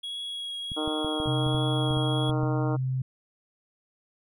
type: tone with vibrato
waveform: triangle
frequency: 3322 Hz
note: G#7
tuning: in tune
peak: -31 dBFS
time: 0.03-2.31 s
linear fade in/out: 10 ms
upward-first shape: triangle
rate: 1.4 Hz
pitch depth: 12 cents each way
type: clicks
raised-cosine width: 5 ms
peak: -25 dBFS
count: 11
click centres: 0.718 / 0.877 / 1.047 / 1.201 / 1.259 / 1.465 / 1.548 / 1.909 / 1.971 / 2.295 / 2.433 s
type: harmonic tone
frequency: 154.2 Hz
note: D#3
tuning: 15 cents flat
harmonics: 2 / 3 / 4 / 5 / 6 / 7 / 8 / 9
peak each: -30 / -34 / -36 / -38 / -40 / -41 / -42 / -43 dBFS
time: 0.76-2.77 s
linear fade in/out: 20 ms
type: tone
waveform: sine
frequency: 130 Hz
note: C3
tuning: 11 cents flat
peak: -25 dBFS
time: 1.27-3.02 s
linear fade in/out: 5 ms
effects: none